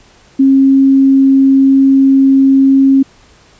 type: tone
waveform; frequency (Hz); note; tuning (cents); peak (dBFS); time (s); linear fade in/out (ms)
sine; 270.1; C#4; -45; -4; 0.39-3.03; 10
effects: pink hiss -45 dBFS RMS until 3.59 s + resampled to 16000 Hz